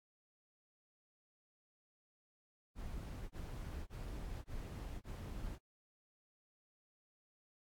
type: noise bursts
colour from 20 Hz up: brown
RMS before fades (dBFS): -45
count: 5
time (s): 2.75-5.588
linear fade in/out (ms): 50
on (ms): 550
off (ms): 22
effects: AAC 64 kbps